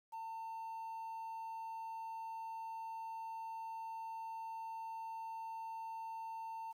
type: tone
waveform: sine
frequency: 900 Hz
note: A5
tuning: 39 cents sharp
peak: -40 dBFS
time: 0.12-6.73 s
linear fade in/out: 20 ms
effects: tanh soft clip ceiling -42 dBFS + 11-bit